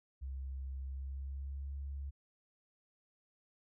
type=tone with pitch glide; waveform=sine; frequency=66.7 to 69.49 Hz; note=C2 to C#2; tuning=+34 to +5 cents; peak=-39 dBFS; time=0.21-2.11 s; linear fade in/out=20 ms; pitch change=+71 cents; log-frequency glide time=0.83-1.72 s; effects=none